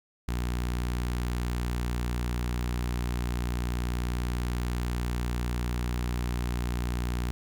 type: tone with notch filter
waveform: sawtooth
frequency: 60.3 Hz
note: B1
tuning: 41 cents flat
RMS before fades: -30 dBFS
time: 0.28-7.31 s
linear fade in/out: 0 ms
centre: 550 Hz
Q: 1.7
effects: 11-bit